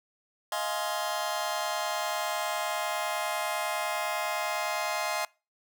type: chord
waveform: sawtooth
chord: F minor seventh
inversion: third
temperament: just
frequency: 628.6 / 698.5 / 838.1 / 1047.7 Hz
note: Eb5 / F5 / Ab5 / C6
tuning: +18 / 0 / +16 / +2 cents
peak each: -31 dBFS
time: 0.52-5.25 s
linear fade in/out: 2 ms
effects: noise-tail reverb RT60 0.3 s tail -24 dB re dry